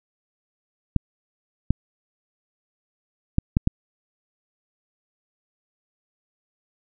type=clicks; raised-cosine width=5 ms; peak=-5 dBFS; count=5; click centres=0.963 / 1.706 / 3.384 / 3.569 / 3.674 s; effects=none